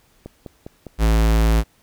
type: click train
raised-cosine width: 2 ms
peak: -20 dBFS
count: 4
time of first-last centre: 0.26-0.867 s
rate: 4.94 Hz
type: tone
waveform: square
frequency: 55.1 Hz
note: A1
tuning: 3 cents sharp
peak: -14 dBFS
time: 0.98-1.64 s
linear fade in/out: 50 ms
effects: pink hiss -58 dBFS RMS until 1.82 s